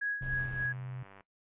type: tone with tremolo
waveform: sine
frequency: 1661.2 Hz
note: G#6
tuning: in tune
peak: -29 dBFS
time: 0.01-0.73 s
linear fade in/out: 10 ms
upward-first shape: sine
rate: 3.5 Hz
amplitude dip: 70%
type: tone with pitch glide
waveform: sine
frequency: 130 to 127.1 Hz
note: C3 to C3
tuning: -11 to -50 cents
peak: -38 dBFS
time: 0.21-1.03 s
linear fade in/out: 2 ms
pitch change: -39 cents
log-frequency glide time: 0.35-0.5 s
type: noise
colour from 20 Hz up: brown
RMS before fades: -43 dBFS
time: 0.22-0.66 s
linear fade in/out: 2 ms
type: click train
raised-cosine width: 0.5 ms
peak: -38 dBFS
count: 82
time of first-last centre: 0.38-1.207 s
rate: 97.9 Hz
effects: noise-tail reverb RT60 0.1 s tail -17 dB re dry + resampled to 8000 Hz